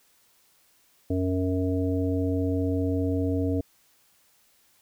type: harmonic tone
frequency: 92.5 Hz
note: F#2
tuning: in tune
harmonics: 1 / 3 / 5 / 7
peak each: -27 / -26 / -31 / -36 dBFS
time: 1.1-3.61 s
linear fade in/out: 5 ms
effects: white hiss -63 dBFS RMS until 4.81 s